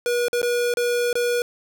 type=tone with dropouts; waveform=square; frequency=482.5 Hz; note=B4; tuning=40 cents flat; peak=-20 dBFS; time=0.06-1.42 s; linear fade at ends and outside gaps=1 ms; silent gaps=0.283-0.33 / 0.417-0.429 / 0.739-0.771 / 1.129-1.154 s; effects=none